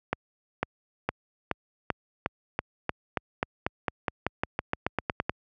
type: accelerating click train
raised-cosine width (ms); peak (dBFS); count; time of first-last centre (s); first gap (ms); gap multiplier
0.5; -10; 22; 0.13-5.295; 500; 0.92
effects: high-pass 60 Hz 12 dB/octave